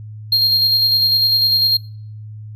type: tone with tremolo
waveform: triangle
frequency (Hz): 4222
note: C8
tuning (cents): +15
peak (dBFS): -9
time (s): 0.32-1.77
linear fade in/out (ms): 5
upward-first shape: square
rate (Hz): 10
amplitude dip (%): 25
effects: noise-tail reverb RT60 0.5 s tail -23 dB re dry + added 107 Hz sine -30 dBFS peak until 2.55 s